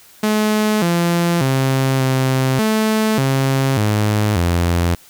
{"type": "tone with pitch steps", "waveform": "sawtooth", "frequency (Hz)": [213.8, 171.5, 133.3, 131.4, 217.9, 134.6, 105.6, 86.3], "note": ["A3", "F3", "C3", "C3", "A3", "C3", "G#2", "F2"], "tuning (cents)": [-49, -31, 33, 8, -17, 49, 29, -20], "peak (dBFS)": -10, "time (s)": [0.23, 4.95], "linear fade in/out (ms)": 5, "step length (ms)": 590, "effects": ["white hiss -46 dBFS RMS until 5.09 s"]}